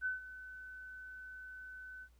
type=tone with ADSR envelope; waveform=sine; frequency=1512 Hz; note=F#6; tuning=37 cents sharp; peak=-32 dBFS; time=0.01-2.09 s; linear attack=47 ms; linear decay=140 ms; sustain=-15 dB; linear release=70 ms; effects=added 60 Hz sine -62 dBFS peak until 2.19 s + pink hiss -75 dBFS RMS until 2.19 s